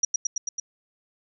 sine tone with echo, 5790 Hz, F#8, 38 cents flat, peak -17 dBFS, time 0.03-0.05 s, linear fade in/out 5 ms, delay 110 ms, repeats 5, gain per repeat -2 dB, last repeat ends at 0.6 s, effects none

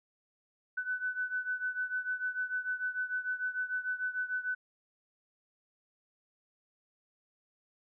sine beating tone pair, 1499 / 1505.7 Hz, F#6 / F#6, +22 / +30 cents, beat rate 6.7 Hz, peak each -34 / -37 dBFS, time 0.77-4.55 s, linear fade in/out 10 ms, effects none

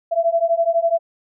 sine beating tone pair, 664 / 676 Hz, E5 / E5, +12 / +43 cents, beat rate 12 Hz, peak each -18 dBFS, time 0.11-0.99 s, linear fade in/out 20 ms, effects none

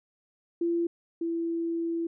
sine tone pair in turn, 340 / 334 Hz, F4 / E4, -46 / +23 cents, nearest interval unison, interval 31 cents, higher first, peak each -24 / -27 dBFS, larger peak first, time 0.61-0.87 / 1.21-2.07 s, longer second, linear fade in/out 5 ms, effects none

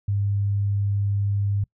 sine tone, 100.7 Hz, G2, 47 cents sharp, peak -20 dBFS, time 0.08-1.64 s, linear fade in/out 5 ms, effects noise-tail reverb RT60 0.1 s tail -25 dB re dry

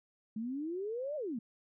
sine exponential two-way sweep, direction up then down, 211.3 to 622.3 to 211.3 Hz, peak -35 dBFS, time 0.36-1.39 s, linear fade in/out 5 ms, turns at 1.16 s, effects none

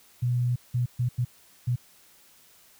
sine tone bursts at uneven times, 122.7 Hz, B2, 11 cents flat, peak -22 dBFS, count 5, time 0.22-0.56 / 0.74-0.86 / 0.99-1.09 / 1.18-1.25 / 1.67-1.76 s, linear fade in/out 10 ms, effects white hiss -57 dBFS RMS until 2.79 s

